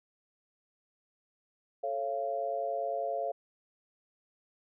sine chord, A augmented, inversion none, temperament just, 440 / 550 / 687.5 Hz, A4 / C#5 / E#5, 0 / -14 / -27 cents, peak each -39 / -35 / -33 dBFS, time 1.83-3.32 s, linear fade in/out 10 ms, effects none

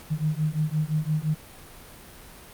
sine beating tone pair, 151.4 / 157.2 Hz, D#3 / D#3, -47 / +18 cents, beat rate 5.8 Hz, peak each -26 dBFS, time 0.1-1.35 s, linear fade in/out 20 ms, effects pink hiss -46 dBFS RMS until 2.53 s + Opus 48 kbps

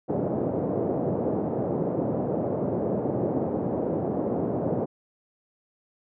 white band-pass noise, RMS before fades -27 dBFS, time 0.08-4.86 s, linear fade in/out 20 ms, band 110 to 580 Hz, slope 24 dB/octave, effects none

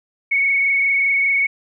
sine tone with frequency modulation, 2217 Hz, C#7, in tune, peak -14 dBFS, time 0.31-1.47 s, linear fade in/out 10 ms, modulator 25 Hz, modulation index 1.4, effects none

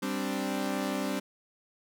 sawtooth chord, G suspended fourth, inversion none, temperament equal, 196 / 261.6 / 293.7 Hz, G3 / C4 / D4, 0 / 0 / 0 cents, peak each -30 / -30 / -31 dBFS, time 0.02-1.2 s, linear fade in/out 10 ms, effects none

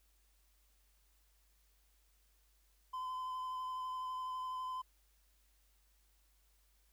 triangle tone with vibrato, 1022 Hz, C6, 41 cents flat, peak -37 dBFS, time 2.93-4.82 s, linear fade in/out 10 ms, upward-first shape sine, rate 12 Hz, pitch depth 14 cents each way, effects added 50 Hz sine -70 dBFS peak until 6.92 s + white hiss -75 dBFS RMS until 6.92 s

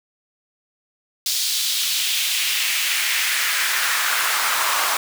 pink noise with high-pass filter sweep, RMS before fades -21 dBFS, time 1.26-4.97 s, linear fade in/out 2 ms, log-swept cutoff 4300 to 1000 Hz, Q 1.9, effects none

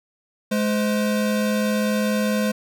square tone pair together, 211 / 513.9 Hz, G#3 / C5, +28 / -31 cents, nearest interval octave + minor third, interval 1541 cents, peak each -21 / -26 dBFS, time 0.51-2.52 s, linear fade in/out 10 ms, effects none

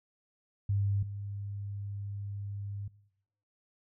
sine tone pair in turn, 100 / 100.75 Hz, G2 / G2, +35 / +48 cents, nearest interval unison, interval 13 cents, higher second, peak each -26 / -35 dBFS, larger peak first, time 0.69-1.03 / 1.03-2.88 s, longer second, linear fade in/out 5 ms, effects noise-tail reverb RT60 0.8 s tail -22 dB re dry

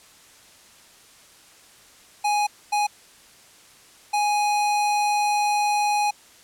square tone bursts at uneven times, 830.6 Hz, G#5, in tune, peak -20 dBFS, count 3, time 2.24-2.47 / 2.72-2.87 / 4.13-6.11 s, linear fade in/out 10 ms, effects white hiss -51 dBFS RMS until 6.43 s + low-pass 10000 Hz 12 dB/octave

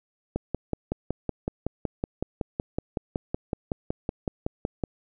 click train, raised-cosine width 2 ms, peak -13 dBFS, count 25, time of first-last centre 0.36-4.838 s, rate 5.36 Hz, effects none

